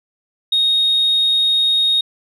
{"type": "tone", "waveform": "sine", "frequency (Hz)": 3729, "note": "A#7", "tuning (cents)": 0, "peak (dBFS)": -11, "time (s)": [0.52, 2.01], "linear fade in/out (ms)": 5, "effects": ["tanh soft clip ceiling -9 dBFS"]}